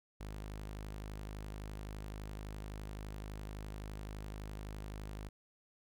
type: tone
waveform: sawtooth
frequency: 51.8 Hz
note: G#1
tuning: 4 cents flat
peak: -39 dBFS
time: 0.2-5.29 s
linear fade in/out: 10 ms
effects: none